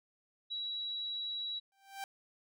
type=tone; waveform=sine; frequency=3896 Hz; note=B7; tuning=24 cents flat; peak=-36 dBFS; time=0.5-1.6 s; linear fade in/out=20 ms
type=tone with exponential growth; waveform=sawtooth; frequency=784 Hz; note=G5; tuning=in tune; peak=-33 dBFS; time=1.72-2.04 s; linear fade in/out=1 ms; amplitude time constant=69 ms
effects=none